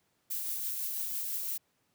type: noise with tremolo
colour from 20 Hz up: violet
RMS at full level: -34 dBFS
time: 0.3-1.58 s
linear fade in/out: 10 ms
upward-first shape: triangle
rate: 6 Hz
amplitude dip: 30%
effects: pink hiss -74 dBFS RMS until 1.94 s + high-pass 100 Hz 12 dB/octave